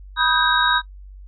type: tone cluster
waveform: sine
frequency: 979 / 1255 / 1544 / 1604 / 3794 Hz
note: B5 / D#6 / G6 / G6 / A#7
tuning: -15 / +15 / -27 / +39 / +30 cents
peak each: -22 dBFS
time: 0.16-0.82 s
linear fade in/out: 50 ms
effects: noise-tail reverb RT60 0.1 s tail -18 dB re dry + added 48 Hz sine -37 dBFS peak until 1.27 s